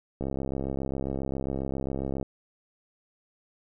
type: click train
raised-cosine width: 2 ms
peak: -18 dBFS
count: 137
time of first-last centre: 0.21-2.228 s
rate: 67.4 Hz
effects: none

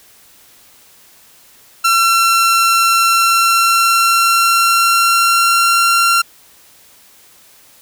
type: tone with pitch glide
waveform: sawtooth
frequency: 1355 to 1372.3 Hz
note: E6 to F6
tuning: +47 to -31 cents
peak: -6 dBFS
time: 1.84-6.22 s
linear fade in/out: 10 ms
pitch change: +22 cents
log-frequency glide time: 3.07-5.88 s
effects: white hiss -46 dBFS RMS until 7.81 s

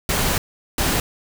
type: noise bursts at uneven times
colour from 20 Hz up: pink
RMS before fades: -20 dBFS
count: 2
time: 0.09-0.38 / 0.78-1 s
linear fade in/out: 2 ms
effects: none

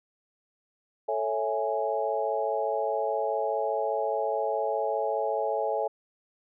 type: chord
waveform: sine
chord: A major seventh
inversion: none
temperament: equal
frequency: 440 / 554.4 / 659.3 / 830.6 Hz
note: A4 / C#5 / E5 / G#5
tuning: 0 / 0 / 0 / 0 cents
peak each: -31 dBFS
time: 1.08-5.88 s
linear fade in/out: 10 ms
effects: none

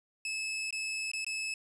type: tone with dropouts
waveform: sawtooth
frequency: 2600 Hz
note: E7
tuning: 24 cents flat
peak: -30 dBFS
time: 0.25-1.54 s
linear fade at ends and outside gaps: 2 ms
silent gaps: 0.707-0.726 / 1.116-1.134 / 1.246-1.265 s
effects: resampled to 24000 Hz + 10-bit

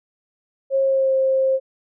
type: tone with pitch glide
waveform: sine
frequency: 540 to 530.4 Hz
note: C#5 to C5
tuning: -45 to +23 cents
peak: -15 dBFS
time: 0.7-1.6 s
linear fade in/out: 50 ms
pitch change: -32 cents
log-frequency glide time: 0.82-1.14 s
effects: none

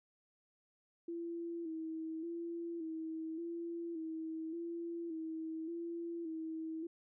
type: tone with vibrato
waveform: sine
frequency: 329.6 Hz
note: E4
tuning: in tune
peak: -39 dBFS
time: 1.08-6.87 s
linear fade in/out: 5 ms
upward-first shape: square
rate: 0.87 Hz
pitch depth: 46 cents each way
effects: none

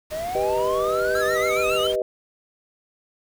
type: noise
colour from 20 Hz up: pink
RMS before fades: -38 dBFS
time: 0.1-1.96 s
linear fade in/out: 10 ms
type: exponential sweep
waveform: triangle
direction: up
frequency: 604 to 3234 Hz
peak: -24 dBFS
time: 0.11-1.93 s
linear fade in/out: 20 ms
type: chord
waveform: sine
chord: G augmented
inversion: none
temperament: equal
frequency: 392 / 493.9 / 622.3 Hz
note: G4 / B4 / D#5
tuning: 0 / 0 / 0 cents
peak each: -26 / -25 / -24 dBFS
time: 0.35-2.02 s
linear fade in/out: 2 ms
type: tone with vibrato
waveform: square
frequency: 1295 Hz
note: E6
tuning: 31 cents flat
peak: -28 dBFS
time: 1.15-1.87 s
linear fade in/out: 2 ms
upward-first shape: sine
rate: 7.2 Hz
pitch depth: 100 cents each way
effects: none

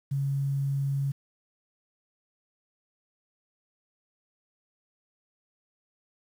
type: tone with quantisation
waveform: sine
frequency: 138.59 Hz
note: C#3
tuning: in tune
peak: -25 dBFS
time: 0.11-1.12 s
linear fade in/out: 10 ms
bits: 9
effects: none

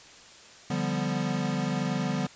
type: chord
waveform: square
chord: G dominant seventh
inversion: second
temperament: equal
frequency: 146.83 / 174.61 / 196 / 246.9 Hz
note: D3 / F3 / G3 / B3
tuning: 0 / 0 / 0 / 0 cents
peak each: -33 dBFS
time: 0.7-2.27 s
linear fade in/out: 5 ms
effects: white hiss -50 dBFS RMS until 2.35 s + resampled to 16000 Hz

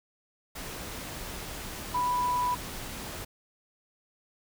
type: tone in noise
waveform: sine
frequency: 987.8 Hz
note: B5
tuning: in tune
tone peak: -25 dBFS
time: 1.94-2.55 s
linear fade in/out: 10 ms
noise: pink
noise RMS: -39 dBFS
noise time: 0.55-3.25 s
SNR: +11 dB
effects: none

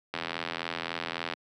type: click train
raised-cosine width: 0.3 ms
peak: -15 dBFS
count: 101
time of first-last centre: 0.14-1.336 s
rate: 83.6 Hz
effects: high-pass 200 Hz 12 dB/octave

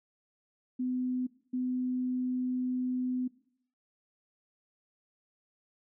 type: tone bursts at uneven times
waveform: sine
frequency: 252.7 Hz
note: B3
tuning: 40 cents sharp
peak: -29 dBFS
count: 2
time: 0.79-1.27 / 1.53-3.28 s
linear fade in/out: 10 ms
effects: noise-tail reverb RT60 0.7 s tail -20 dB re dry

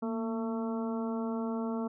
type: harmonic tone with a mistuned harmonic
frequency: 223.7 Hz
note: A3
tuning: 29 cents sharp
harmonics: 1 / 2 / 3 / 4 / 5 / 6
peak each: -32 / -38 / -42 / -44 / -46 / -48 dBFS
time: 0.02-1.88 s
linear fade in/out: 10 ms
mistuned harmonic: 1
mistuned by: +57 cents
effects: none

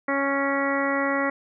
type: harmonic tone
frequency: 277.2 Hz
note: C#4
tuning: in tune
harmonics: 1 / 2 / 3 / 4 / 5 / 6 / 7 / 8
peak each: -27 / -27 / -33 / -30 / -31 / -37 / -28 / -37 dBFS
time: 0.08-1.3 s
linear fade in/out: 5 ms
effects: none

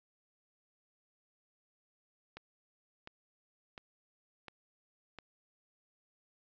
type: click train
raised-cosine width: 0.3 ms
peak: -30 dBFS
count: 5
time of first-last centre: 2.37-5.187 s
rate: 1.42 Hz
effects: resampled to 16000 Hz

